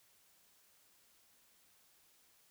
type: silence
effects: white hiss -69 dBFS RMS until 2.5 s